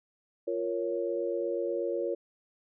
sine chord, Bb minor, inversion second, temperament equal, 349.2 / 466.2 / 554.4 Hz, F4 / Bb4 / Db5, 0 / 0 / 0 cents, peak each -33 dBFS, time 0.47-2.15 s, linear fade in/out 10 ms, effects none

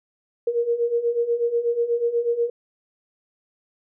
sine beating tone pair, 466.2 / 474.4 Hz, A#4 / A#4, 0 / +30 cents, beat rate 8.2 Hz, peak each -25 / -21 dBFS, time 0.47-2.5 s, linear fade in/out 5 ms, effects none

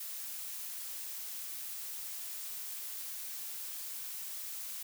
blue noise, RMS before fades -42 dBFS, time 0-4.83 s, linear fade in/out 5 ms, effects none

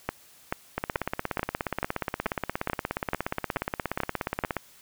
two click trains, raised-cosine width 0.5 ms, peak -12 / -11 dBFS, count 65 / 11, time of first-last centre 0.78-4.567 / 0.09-4.438 s, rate 16.9 / 2.3 Hz, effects white hiss -55 dBFS RMS until 4.81 s

